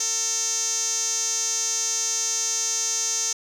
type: tone with band-pass filter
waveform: sawtooth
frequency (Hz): 450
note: A4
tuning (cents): +39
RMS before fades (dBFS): -25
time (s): 0-3.33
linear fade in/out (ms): 5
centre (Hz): 6300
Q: 8.2
effects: none